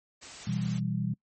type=noise; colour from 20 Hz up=white; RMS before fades=-44 dBFS; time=0.21-0.8 s; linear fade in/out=20 ms
type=chord; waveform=sine; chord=E minor; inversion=second; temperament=equal; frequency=123.47 / 164.81 / 196 Hz; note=B2 / E3 / G3; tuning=0 / 0 / 0 cents; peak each=-32 dBFS; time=0.47-1.14 s; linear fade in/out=5 ms
effects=noise-tail reverb RT60 0.1 s tail -23 dB re dry + MP3 32 kbps